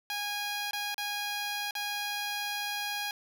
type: tone with dropouts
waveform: 10% pulse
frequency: 822 Hz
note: G#5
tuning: 18 cents flat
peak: -24 dBFS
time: 0.1-3.11 s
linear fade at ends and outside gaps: 1 ms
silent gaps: 0.71-0.732 / 0.944-0.98 / 1.709-1.752 s
effects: none